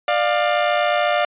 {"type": "tone pair together", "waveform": "sawtooth", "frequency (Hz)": [595, 703.2], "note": ["D5", "F5"], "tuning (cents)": [22, 12], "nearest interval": "minor third", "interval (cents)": 290, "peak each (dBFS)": -15, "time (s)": [0.08, 1.25], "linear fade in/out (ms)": 2, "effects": ["resampled to 8000 Hz"]}